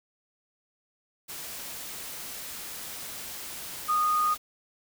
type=tone in noise; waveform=sine; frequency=1233 Hz; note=D#6; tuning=16 cents flat; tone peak=-22 dBFS; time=3.88-4.35 s; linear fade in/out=20 ms; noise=white; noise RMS=-39 dBFS; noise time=1.28-4.38 s; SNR=+14 dB; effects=none